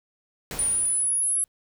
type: noise with exponential decay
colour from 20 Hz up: pink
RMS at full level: -33 dBFS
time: 0.51-1.48 s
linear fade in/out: 1 ms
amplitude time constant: 210 ms
type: linear sweep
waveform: sine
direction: up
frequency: 9397 to 10910 Hz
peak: -21 dBFS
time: 0.59-1.44 s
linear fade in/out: 0 ms
effects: none